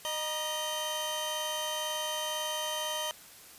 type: tone cluster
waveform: sawtooth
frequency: 614 / 950 / 3092 Hz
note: D#5 / A#5 / G7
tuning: -23 / +33 / -24 cents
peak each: -33 / -34 / -32 dBFS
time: 0.05-3.11 s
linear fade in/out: 0 ms
effects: white hiss -52 dBFS RMS until 3.58 s + resampled to 32000 Hz